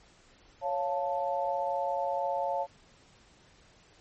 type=chord; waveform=sine; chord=Db augmented; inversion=none; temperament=equal; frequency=554.4 / 698.5 / 880 Hz; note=Db5 / F5 / A5; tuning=0 / 0 / 0 cents; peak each=-32 / -33 / -32 dBFS; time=0.61-2.67 s; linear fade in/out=50 ms; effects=pink hiss -60 dBFS RMS until 4 s + MP3 32 kbps